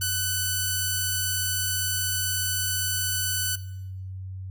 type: tone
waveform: 5% pulse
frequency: 1497 Hz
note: F#6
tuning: 20 cents sharp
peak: -13 dBFS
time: 0.01-3.56 s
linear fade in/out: 10 ms
effects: noise-tail reverb RT60 0.8 s tail -17 dB re dry + added 94 Hz sine -33 dBFS peak until 4.5 s